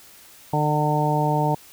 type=harmonic tone; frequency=150 Hz; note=D3; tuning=37 cents sharp; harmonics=1 / 2 / 3 / 4 / 5 / 6; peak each=-22 / -28 / -29 / -28 / -26 / -24 dBFS; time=0.53-1.55 s; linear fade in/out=5 ms; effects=white hiss -48 dBFS RMS until 1.72 s